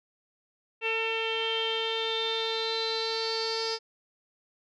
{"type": "tone with low-pass filter sweep", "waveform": "sawtooth", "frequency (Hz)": 449.4, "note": "A4", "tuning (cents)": 37, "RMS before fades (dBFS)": -30, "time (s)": [0.81, 3.79], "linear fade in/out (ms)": 50, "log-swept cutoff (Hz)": [2700, 4900], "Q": 9.7, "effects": []}